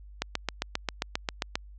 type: click train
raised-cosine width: 0.2 ms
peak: -10 dBFS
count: 11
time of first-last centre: 0.22-1.555 s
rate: 7.49 Hz
effects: added 50 Hz sine -45 dBFS peak until 1.78 s + low-pass 7000 Hz 12 dB/octave